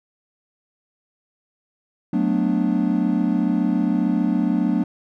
triangle chord, B minor seventh, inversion second, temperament equal, 185 / 220 / 246.9 / 293.7 Hz, F#3 / A3 / B3 / D4, 0 / 0 / 0 / 0 cents, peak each -21 dBFS, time 2.13-4.84 s, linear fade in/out 5 ms, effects none

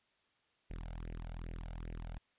sawtooth tone with flanger, 41.2 Hz, E1, in tune, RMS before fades -44 dBFS, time 0.7-2.18 s, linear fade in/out 0 ms, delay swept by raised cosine 0.41 to 1.41 ms, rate 2.5 Hz, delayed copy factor +1, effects white hiss -75 dBFS RMS until 2.38 s + resampled to 8000 Hz

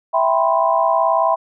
sine chord, C major seventh, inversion first, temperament equal, 659.3 / 784 / 987.8 / 1046.5 Hz, E5 / G5 / B5 / C6, 0 / 0 / 0 / 0 cents, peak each -17 / -20 / -18 / -21 dBFS, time 0.13-1.36 s, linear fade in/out 20 ms, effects none

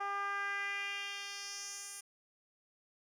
10% pulse tone with band-pass filter sweep, 400.5 Hz, G4, 37 cents sharp, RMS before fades -40 dBFS, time 0-2.01 s, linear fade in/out 10 ms, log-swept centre 970 to 9100 Hz, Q 2.3, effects none

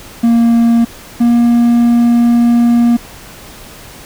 triangle tone pair in turn, 232.8 / 236.9 Hz, A#3 / A#3, -2 / +28 cents, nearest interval unison, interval 30 cents, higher second, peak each -4 dBFS, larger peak neither, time 0.23-0.85 / 1.2-2.97 s, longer second, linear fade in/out 10 ms, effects pink hiss -34 dBFS RMS until 4.05 s

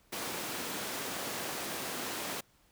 pink high-pass noise, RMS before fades -38 dBFS, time 0.12-2.41 s, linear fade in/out 10 ms, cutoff 240 Hz, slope 12 dB/octave, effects pink hiss -67 dBFS RMS until 2.71 s

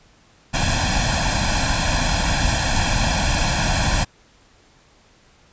pink noise with comb filter, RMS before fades -19 dBFS, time 0.53-4.05 s, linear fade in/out 20 ms, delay 1.2 ms, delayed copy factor +1, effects pink hiss -54 dBFS RMS until 5.52 s + resampled to 16000 Hz

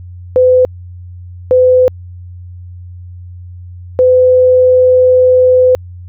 sine tone bursts at uneven times, 507 Hz, B4, 45 cents sharp, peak -4 dBFS, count 3, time 0.36-0.65 / 1.51-1.88 / 3.99-5.75 s, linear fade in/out 0 ms, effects added 89 Hz sine -27 dBFS peak until 6.08 s

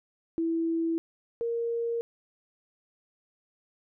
sine tone pair in turn, 329.6 / 466.1 Hz, E4 / A#4, 0 / 0 cents, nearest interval tritone, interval 600 cents, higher second, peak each -25 / -27 dBFS, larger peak first, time 0.38-0.98 / 1.41-2.01 s, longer neither, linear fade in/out 0 ms, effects none

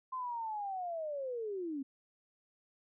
sine linear sweep, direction down, 1046.5 to 261.6 Hz, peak -36 dBFS, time 0.12-1.83 s, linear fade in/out 10 ms, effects none

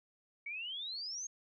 sine exponential sweep, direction up, 2217 to 6550 Hz, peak -39 dBFS, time 0.46-1.27 s, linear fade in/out 5 ms, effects none

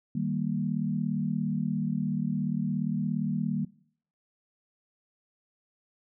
sine chord, Eb major, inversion none, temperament equal, 155.56 / 196 / 233.1 Hz, Eb3 / G3 / Bb3, 0 / 0 / 0 cents, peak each -31 dBFS, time 0.15-3.65 s, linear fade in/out 5 ms, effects noise-tail reverb RT60 0.6 s tail -21 dB re dry

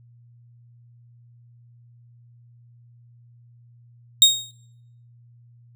30% pulse tone with exponential decay, 3729 Hz, A#7, in tune, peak -4 dBFS, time 4.22-4.51 s, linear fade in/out 1 ms, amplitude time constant 62 ms, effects noise-tail reverb RT60 0.8 s tail -24 dB re dry + added 119 Hz sine -49 dBFS peak until 5.75 s

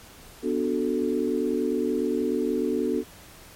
sine chord, B minor seventh, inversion none, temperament equal, 246.9 / 293.7 / 370 / 440 Hz, B3 / D4 / F#4 / A4, 0 / 0 / 0 / 0 cents, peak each -28 dBFS, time 0.42-3.04 s, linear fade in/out 50 ms, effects pink hiss -48 dBFS RMS until 3.55 s + MP3 64 kbps

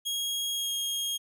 sawtooth tone with pitch glide, 3282 to 3254 Hz, G#7 to G#7, -21 to -36 cents, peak -26 dBFS, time 0.05-1.18 s, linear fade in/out 20 ms, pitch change -15 cents, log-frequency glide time 0.53-0.72 s, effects none

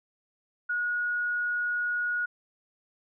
sine tone, 1450 Hz, F#6, 35 cents flat, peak -26 dBFS, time 0.69-2.26 s, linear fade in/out 10 ms, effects none

